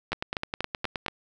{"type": "two click trains", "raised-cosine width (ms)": 0.3, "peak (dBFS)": [-13, -12], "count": [10, 5], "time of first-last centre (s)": [[0.12, 1.062], [0.13, 1.082]], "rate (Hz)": [9.55, 4.2], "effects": []}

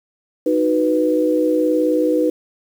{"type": "chord", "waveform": "sine", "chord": "B major", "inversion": "first", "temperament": "equal", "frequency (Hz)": [311.1, 370, 493.9], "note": ["D#4", "F#4", "B4"], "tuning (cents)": [0, 0, 0], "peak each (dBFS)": [-17, -23, -17], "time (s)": [0.46, 2.3], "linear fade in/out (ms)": 5, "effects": ["7-bit"]}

